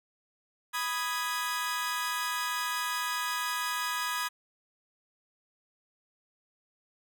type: chord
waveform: sawtooth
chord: G# minor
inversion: first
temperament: equal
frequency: 987.8 / 1244.5 / 1661.2 Hz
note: B5 / D#6 / G#6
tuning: 0 / 0 / 0 cents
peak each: -31 dBFS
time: 0.73-4.29 s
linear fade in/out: 20 ms
effects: none